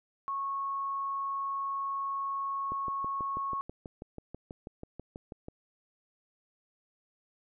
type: tone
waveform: sine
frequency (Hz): 1100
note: C#6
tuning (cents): -14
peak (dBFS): -31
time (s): 0.28-3.61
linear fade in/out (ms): 0
type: click train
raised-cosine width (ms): 2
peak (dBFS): -28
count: 18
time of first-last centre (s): 2.72-5.484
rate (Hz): 6.15
effects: none